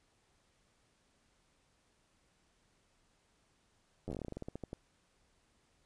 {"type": "slowing click train", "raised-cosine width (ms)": 2, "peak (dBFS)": -28, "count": 18, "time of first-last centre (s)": [4.08, 4.731], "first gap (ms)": 10, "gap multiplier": 1.15, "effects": ["pink hiss -73 dBFS RMS until 5.85 s", "resampled to 22050 Hz"]}